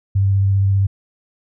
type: tone with vibrato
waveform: sine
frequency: 98 Hz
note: G2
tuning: in tune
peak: -12 dBFS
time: 0.15-0.87 s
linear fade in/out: 10 ms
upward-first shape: square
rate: 15 Hz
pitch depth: 11 cents each way
effects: none